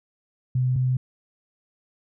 sine tone pair in turn, 127.3 / 127.9 Hz, C3 / C3, -47 / -39 cents, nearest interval unison, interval 8 cents, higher second, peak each -19 dBFS, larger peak neither, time 0.55-0.76 / 0.76-0.97 s, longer neither, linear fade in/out 5 ms, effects none

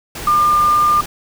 sine tone in noise, 1200 Hz, D6, 37 cents sharp, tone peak -10 dBFS, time 0.27-1.01 s, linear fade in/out 5 ms, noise pink, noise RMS -28 dBFS, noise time 0.15-1.06 s, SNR +15 dB, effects none

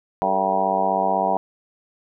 harmonic tone with a mistuned harmonic, 96 Hz, G2, 36 cents flat, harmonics 2 / 3 / 4 / 5 / 6 / 7 / 8 / 9 / 10, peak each -30 / -34 / -33 / -30 / -28 / -24 / -22 / -30 / -25 dBFS, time 0.22-1.37 s, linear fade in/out 0 ms, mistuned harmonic 5, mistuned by -85 cents, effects none

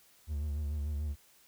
triangle tone with vibrato, 73.9 Hz, D2, 11 cents sharp, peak -30 dBFS, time 0.27-1.16 s, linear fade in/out 50 ms, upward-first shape sine, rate 6.8 Hz, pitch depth 65 cents each way, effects white hiss -63 dBFS RMS until 1.47 s

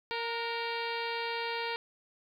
harmonic tone with a mistuned harmonic, 463.7 Hz, A#4, 9 cents flat, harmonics 1 / 2 / 3 / 4 / 5 / 6 / 7 / 8 / 9 / 10, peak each -38 / -37 / -43 / -42 / -41 / -43 / -47 / -46 / -46 / -48 dBFS, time 0.11-1.76 s, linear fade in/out 0 ms, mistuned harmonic 3, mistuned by +45 cents, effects 11-bit

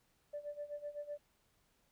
sine tone with tremolo, 586 Hz, D5, 4 cents flat, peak -38 dBFS, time 0.33-1.18 s, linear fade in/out 10 ms, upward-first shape sine, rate 7.9 Hz, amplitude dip 85%, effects tanh soft clip ceiling -35 dBFS + pink hiss -75 dBFS RMS until 1.91 s

